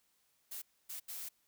blue noise bursts at uneven times, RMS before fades -44 dBFS, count 3, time 0.51-0.62 / 0.89-1 / 1.08-1.29 s, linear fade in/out 10 ms, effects white hiss -75 dBFS RMS until 1.47 s

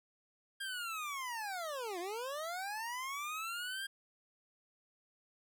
25% pulse linear two-way sweep, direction down then up, 1617 to 335.8 to 1617 Hz, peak -35 dBFS, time 0.6-3.87 s, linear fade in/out 10 ms, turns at 1.99 s, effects none

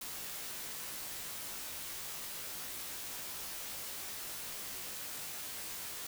white noise with comb filter, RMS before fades -43 dBFS, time 0.01-6.07 s, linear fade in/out 5 ms, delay 17 ms, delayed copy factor -0.8, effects none

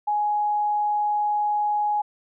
sine tone, 835 Hz, G#5, 9 cents sharp, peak -20 dBFS, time 0.07-2.02 s, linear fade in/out 10 ms, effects none

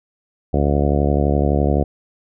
harmonic tone, 71.8 Hz, D2, 39 cents flat, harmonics 1 / 2 / 3 / 4 / 5 / 6 / 7 / 8 / 9 / 10, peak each -18 / -21 / -23 / -24 / -25 / -26 / -26 / -27 / -28 / -28 dBFS, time 0.53-1.84 s, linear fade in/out 10 ms, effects none

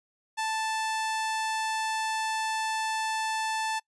sawtooth tone, 880 Hz, A5, in tune, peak -24 dBFS, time 0.37-3.8 s, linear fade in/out 20 ms, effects noise-tail reverb RT60 0.1 s tail -23 dB re dry + resampled to 24000 Hz

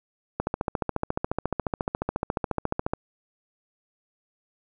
click train, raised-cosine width 1 ms, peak -11 dBFS, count 37, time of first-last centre 0.4-2.935 s, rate 14.2 Hz, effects none

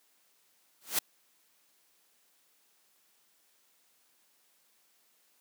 white noise with exponential growth, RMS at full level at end -24 dBFS, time 0.81-0.99 s, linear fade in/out 5 ms, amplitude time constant 37 ms, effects white hiss -69 dBFS RMS until 5.4 s + high-pass 200 Hz 12 dB/octave

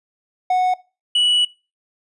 triangle tone pair in turn, 736 / 2944 Hz, F#5 / F#7, -9 / -9 cents, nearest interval 2 octaves, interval 2400 cents, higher second, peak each -12 dBFS, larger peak neither, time 0.5-0.74 / 1.15-1.45 s, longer second, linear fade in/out 5 ms, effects noise-tail reverb RT60 0.3 s tail -21 dB re dry + resampled to 24000 Hz

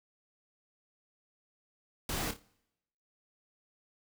pink noise with echo, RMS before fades -35 dBFS, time 2.09-2.31 s, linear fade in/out 2 ms, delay 28 ms, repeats 4, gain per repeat -9 dB, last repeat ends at 2.422 s, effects noise-tail reverb RT60 0.9 s tail -25 dB re dry

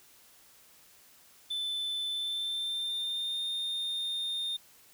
triangle tone with pitch glide, 3520 to 3644 Hz, A7 to A#7, 0 to -40 cents, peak -30 dBFS, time 1.5-4.57 s, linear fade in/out 10 ms, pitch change +60 cents, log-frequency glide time 2.1-3.42 s, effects white hiss -59 dBFS RMS until 4.93 s

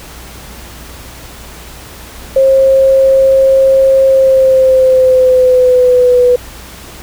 sine tone with pitch glide, 535 to 493.4 Hz, C5 to B4, +38 to -2 cents, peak -4 dBFS, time 2.36-6.36 s, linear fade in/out 5 ms, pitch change -140 cents, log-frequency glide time 4.05-6.24 s, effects added 60 Hz sine -34 dBFS peak until 7.02 s + pink hiss -32 dBFS RMS until 7.02 s

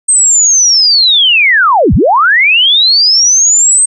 sine linear two-way sweep, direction down then up, 8410 to 40.09 to 8410 Hz, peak -4 dBFS, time 0.08-3.86 s, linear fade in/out 10 ms, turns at 1.94 s, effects none

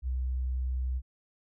sine tone, 63.6 Hz, C2, 48 cents flat, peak -28 dBFS, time 0.02-1.02 s, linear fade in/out 50 ms, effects none

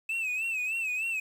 triangle tone with vibrato, 2597 Hz, E7, 26 cents flat, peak -27 dBFS, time 0.09-1.2 s, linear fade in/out 5 ms, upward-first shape sine, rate 3.3 Hz, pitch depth 90 cents each way, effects 9-bit

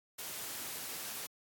white noise, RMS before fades -42 dBFS, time 0.18-1.27 s, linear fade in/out 10 ms, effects high-pass 100 Hz 12 dB/octave + AAC 64 kbps

